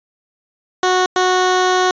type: tone bursts at uneven times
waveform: 15% pulse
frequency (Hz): 367.7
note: F#4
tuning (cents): -11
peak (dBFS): -6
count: 2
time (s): 0.83-1.06 / 1.16-1.91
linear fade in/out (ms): 2
effects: resampled to 16000 Hz